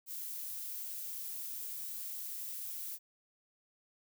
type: noise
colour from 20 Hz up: violet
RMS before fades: -42 dBFS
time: 0.06-2.99 s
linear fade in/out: 50 ms
effects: none